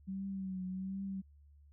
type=tone with vibrato; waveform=sine; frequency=190 Hz; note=F#3; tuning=46 cents sharp; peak=-37 dBFS; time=0.07-1.22 s; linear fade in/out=20 ms; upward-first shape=triangle; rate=1.3 Hz; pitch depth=57 cents each way; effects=added 72 Hz sine -58 dBFS peak until 1.72 s